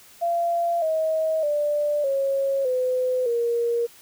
sine tone with pitch steps, 685 / 635.4 / 589.5 / 546.8 / 507.3 / 470.6 Hz, F5 / D#5 / D5 / C#5 / B4 / A#4, -34 / +36 / +6 / -24 / +46 / +16 cents, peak -20 dBFS, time 0.21-3.87 s, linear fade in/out 20 ms, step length 610 ms, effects white hiss -50 dBFS RMS until 4.01 s

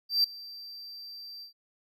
triangle tone with ADSR envelope, 4689 Hz, D8, 4 cents flat, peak -18 dBFS, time 0.09-1.53 s, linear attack 150 ms, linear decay 5 ms, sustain -22 dB, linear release 110 ms, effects none

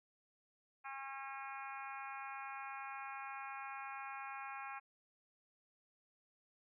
harmonic tone, 271.4 Hz, C#4, 36 cents flat, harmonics 3 / 4 / 5 / 6 / 7 / 8 / 9 / 10, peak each -49 / -50 / -52 / -53 / -60 / -56 / -53 / -66 dBFS, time 0.84-4.8 s, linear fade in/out 20 ms, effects none

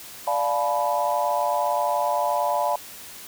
sine chord, B half-diminished seventh, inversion first, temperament equal with one note detuned, 587.3 / 698.5 / 859.9 / 987.8 Hz, D5 / F5 / A5 / B5, 0 / 0 / -40 / 0 cents, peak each -26 dBFS, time 0.27-2.76 s, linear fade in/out 5 ms, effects white hiss -41 dBFS RMS until 3.27 s

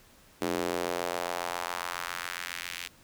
square tone with high-pass filter sweep, 43.65 Hz, F1, in tune, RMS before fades -34 dBFS, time 0.41-2.88 s, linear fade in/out 10 ms, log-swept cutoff 310 to 2500 Hz, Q 1.5, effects pink hiss -58 dBFS RMS until 3.03 s

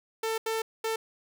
sawtooth tone bursts at uneven times, 446.2 Hz, A4, 24 cents sharp, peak -24 dBFS, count 3, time 0.23-0.38 / 0.46-0.62 / 0.84-0.96 s, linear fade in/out 5 ms, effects none

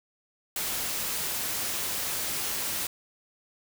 white noise, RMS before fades -31 dBFS, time 0.56-2.87 s, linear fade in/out 2 ms, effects none

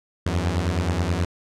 sawtooth beating tone pair, 82.41 / 91.81 Hz, E2 / F#2, 0 / -13 cents, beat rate 9.4 Hz, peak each -20 dBFS, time 0.26-1.25 s, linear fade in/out 5 ms, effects low-pass 8000 Hz 12 dB/octave

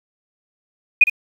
sine tone with echo, 2474 Hz, D#7, 10 cents flat, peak -5 dBFS, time 1.01-1.04 s, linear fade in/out 5 ms, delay 59 ms, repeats 1, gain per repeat -11 dB, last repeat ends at 1.099 s, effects 7-bit

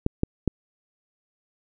clicks, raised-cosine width 3 ms, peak -8 dBFS, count 3, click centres 0.064 / 0.234 / 0.477 s, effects none

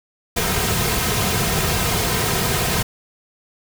pink noise with comb filter, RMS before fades -20 dBFS, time 0.36-2.83 s, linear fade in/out 10 ms, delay 3.5 ms, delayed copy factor -0.6, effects none

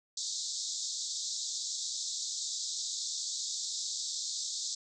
white band-pass noise, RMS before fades -37 dBFS, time 0.17-4.75 s, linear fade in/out 5 ms, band 3600 to 7700 Hz, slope 96 dB/octave, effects none

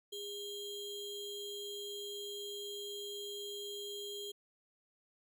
square ring-modulated tone, 1818 Hz, A#6, 44 cents flat, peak -39 dBFS, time 0.12-4.32 s, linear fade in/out 10 ms, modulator 1410 Hz, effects none

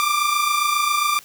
sawtooth tone pair together, 1171 / 1198.4 Hz, D6 / D6, -5 / +35 cents, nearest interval unison, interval 40 cents, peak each -17 dBFS, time 0-1.19 s, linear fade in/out 0 ms, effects white hiss -46 dBFS RMS until 1.24 s

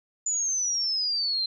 sine exponential sweep, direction down, 7040 to 4092 Hz, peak -24 dBFS, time 0.26-1.46 s, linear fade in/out 5 ms, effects none

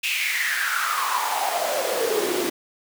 pink noise with high-pass filter sweep, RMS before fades -24 dBFS, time 0.03-2.5 s, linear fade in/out 10 ms, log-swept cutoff 2700 to 310 Hz, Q 7, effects none

